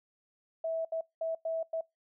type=tone bursts at uneven times; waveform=sine; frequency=652 Hz; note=E5; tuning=19 cents flat; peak=-30 dBFS; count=5; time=0.64-0.85 / 0.92-1.01 / 1.21-1.35 / 1.45-1.63 / 1.73-1.81 s; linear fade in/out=5 ms; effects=noise-tail reverb RT60 0.2 s tail -24 dB re dry